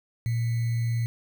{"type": "tone with sample-and-hold", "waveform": "sine", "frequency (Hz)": 116.54, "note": "A#2", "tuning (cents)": 0, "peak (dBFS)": -23, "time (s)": [0.26, 1.06], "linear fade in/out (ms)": 0, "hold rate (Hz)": 2100, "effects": []}